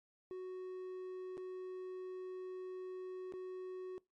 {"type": "tone with dropouts", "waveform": "triangle", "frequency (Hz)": 370, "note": "F#4", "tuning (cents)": 0, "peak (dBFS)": -40, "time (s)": [0.31, 3.98], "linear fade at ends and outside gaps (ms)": 0, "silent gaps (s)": [[1.371, 1.378], [3.323, 3.337]], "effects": ["noise-tail reverb RT60 0.2 s tail -22 dB re dry", "MP3 48 kbps"]}